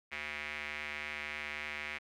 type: tone with band-pass filter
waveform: square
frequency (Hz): 74.7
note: D2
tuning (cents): +30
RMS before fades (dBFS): -41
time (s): 0.11-1.99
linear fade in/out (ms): 20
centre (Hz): 2200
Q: 4.1
effects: none